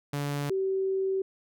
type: tone pair in turn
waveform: sawtooth / sine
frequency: 143.7 / 383.6 Hz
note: D3 / G4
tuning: -37 / -37 cents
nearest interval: octave + perfect fourth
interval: 1700 cents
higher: second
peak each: -25 dBFS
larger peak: neither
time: 0.13-0.5 / 0.5-1.22 s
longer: second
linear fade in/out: 5 ms
effects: none